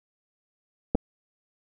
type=clicks; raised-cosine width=2 ms; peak=-10 dBFS; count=2; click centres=0.949 / 0.953 s; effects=none